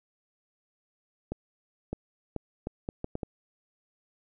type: accelerating click train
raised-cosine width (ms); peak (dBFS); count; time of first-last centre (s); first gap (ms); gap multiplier
2; -19; 8; 1.32-3.232; 610; 0.71
effects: none